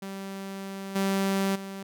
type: tone with level steps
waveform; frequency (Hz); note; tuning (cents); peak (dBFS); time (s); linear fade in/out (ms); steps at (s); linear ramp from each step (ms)
sawtooth; 194.7; G3; -12; -31 / -20 / -32; 0.02-1.83; 5; 0.95 / 1.55; 10
effects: none